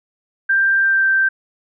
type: tone with pitch glide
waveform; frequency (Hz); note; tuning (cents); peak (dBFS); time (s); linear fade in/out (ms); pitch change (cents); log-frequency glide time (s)
sine; 1580 to 1564.6; G6 to G6; +13 to -4; -12; 0.49-1.29; 10; -17; 0.8-1.07
effects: none